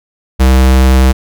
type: tone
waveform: square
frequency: 65.1 Hz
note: C2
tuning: 8 cents flat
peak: -5 dBFS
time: 0.39-1.13 s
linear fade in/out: 20 ms
effects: none